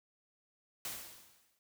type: noise with exponential decay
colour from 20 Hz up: white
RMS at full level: -39 dBFS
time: 0.85-1.59 s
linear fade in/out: 1 ms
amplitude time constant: 160 ms
effects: noise-tail reverb RT60 0.1 s tail -26 dB re dry